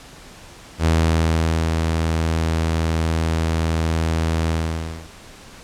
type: tone with ADSR envelope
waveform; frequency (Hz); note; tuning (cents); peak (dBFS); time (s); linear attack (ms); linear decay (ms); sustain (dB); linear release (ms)
sawtooth; 81.2; E2; -26; -10; 0.78-5.1; 74; 810; -4; 600
effects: pink hiss -42 dBFS RMS until 5.63 s + low-pass 9000 Hz 12 dB/octave